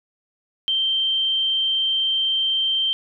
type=tone; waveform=sine; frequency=3136 Hz; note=G7; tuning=in tune; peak=-18 dBFS; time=0.68-2.93 s; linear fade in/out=0 ms; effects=none